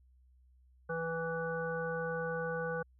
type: harmonic tone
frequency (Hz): 164.7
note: E3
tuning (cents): -1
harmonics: 1 / 3 / 5 / 7 / 9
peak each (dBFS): -41 / -36 / -45 / -45 / -40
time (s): 0.89-2.83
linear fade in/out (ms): 10
effects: added 63 Hz sine -61 dBFS peak until 2.99 s